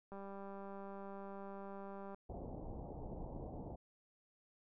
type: click train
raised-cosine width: 1 ms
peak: -37 dBFS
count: 400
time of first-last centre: 0.12-2.145 s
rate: 197 Hz
type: low-pass noise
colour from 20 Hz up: pink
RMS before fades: -47 dBFS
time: 2.29-3.76 s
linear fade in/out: 10 ms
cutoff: 860 Hz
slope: 48 dB/octave
effects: none